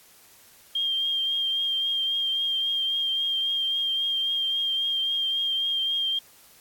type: tone with vibrato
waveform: sine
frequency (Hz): 3200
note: G7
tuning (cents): +35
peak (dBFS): -23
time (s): 0.75-6.19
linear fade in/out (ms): 5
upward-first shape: triangle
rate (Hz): 3.7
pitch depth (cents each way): 27
effects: white hiss -54 dBFS RMS until 6.6 s + AAC 64 kbps